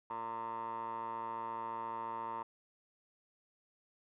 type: tone with band-pass filter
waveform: 15% pulse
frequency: 114.3 Hz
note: A#2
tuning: 34 cents flat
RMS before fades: -41 dBFS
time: 0.1-2.43 s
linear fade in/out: 5 ms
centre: 930 Hz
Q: 9.4
effects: resampled to 8000 Hz